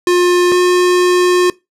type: tone pair in turn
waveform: square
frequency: 355.6 / 359.1 Hz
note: F4 / F4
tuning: +31 / +48 cents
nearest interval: unison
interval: 17 cents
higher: second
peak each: -9 dBFS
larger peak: neither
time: 0.07-0.52 / 0.52-1.5 s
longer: second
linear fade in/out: 2 ms
effects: noise-tail reverb RT60 0.2 s tail -21 dB re dry + low-pass 10000 Hz 12 dB/octave